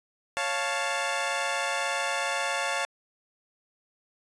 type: chord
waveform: 15% pulse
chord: Db augmented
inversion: none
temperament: equal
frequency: 554.4 / 698.5 / 880 Hz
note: Db5 / F5 / A5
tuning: 0 / 0 / 0 cents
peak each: -25 dBFS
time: 0.37-2.85 s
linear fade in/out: 0 ms
effects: resampled to 22050 Hz